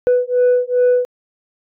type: beating tone pair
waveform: sine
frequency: 493.9 / 496.4 Hz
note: B4 / B4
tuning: 0 / +9 cents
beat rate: 2.5 Hz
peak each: -13 dBFS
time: 0.07-1.05 s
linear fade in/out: 0 ms
effects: tanh soft clip ceiling -8 dBFS